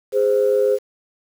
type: tone pair together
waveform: sine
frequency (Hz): 412 / 519.1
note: G#4 / C5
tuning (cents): -14 / -14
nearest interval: major third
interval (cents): 400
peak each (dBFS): -16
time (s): 0.12-0.79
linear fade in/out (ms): 50
effects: tanh soft clip ceiling -7 dBFS + 7-bit